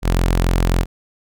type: tone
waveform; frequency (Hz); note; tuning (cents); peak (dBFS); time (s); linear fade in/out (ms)
sawtooth; 43.65; F1; 0; -10; 0.02-0.86; 50
effects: none